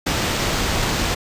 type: noise with sample-and-hold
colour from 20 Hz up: pink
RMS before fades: -21 dBFS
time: 0.06-1.15 s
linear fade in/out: 10 ms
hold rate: 11025 Hz
effects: resampled to 32000 Hz